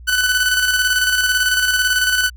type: tone with tremolo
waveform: sawtooth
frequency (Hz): 1497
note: F#6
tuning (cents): +20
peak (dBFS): -9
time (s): 0.07-2.3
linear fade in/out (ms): 20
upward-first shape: square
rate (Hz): 18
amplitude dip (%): 40
effects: added 60 Hz sine -35 dBFS peak until 2.36 s